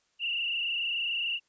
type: tone with frequency modulation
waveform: sine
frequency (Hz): 2794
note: F7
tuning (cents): 0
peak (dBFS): -28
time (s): 0.19-1.4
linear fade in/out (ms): 50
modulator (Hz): 26.9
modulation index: 3.9
effects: white hiss -72 dBFS RMS until 1.48 s + resampled to 16000 Hz